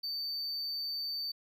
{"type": "tone", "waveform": "triangle", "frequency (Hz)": 4575, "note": "D8", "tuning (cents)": -46, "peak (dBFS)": -33, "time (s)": [0.03, 1.32], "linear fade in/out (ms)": 10, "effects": []}